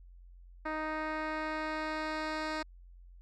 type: tone with low-pass filter sweep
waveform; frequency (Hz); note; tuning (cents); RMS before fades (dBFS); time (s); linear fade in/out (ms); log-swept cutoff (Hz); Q
10% pulse; 311.1; D#4; 0; -36; 0.65-2.63; 10; 1900 to 4900; 1
effects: added 44 Hz sine -51 dBFS peak until 3.21 s